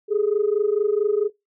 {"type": "tone pair together", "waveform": "sine", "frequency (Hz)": [405.5, 430], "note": ["G#4", "A4"], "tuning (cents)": [-41, -40], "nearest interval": "minor second", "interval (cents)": 101, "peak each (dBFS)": -20, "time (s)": [0.08, 1.3], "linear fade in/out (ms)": 50, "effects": ["noise-tail reverb RT60 0.2 s tail -24 dB re dry", "tanh soft clip ceiling -12 dBFS"]}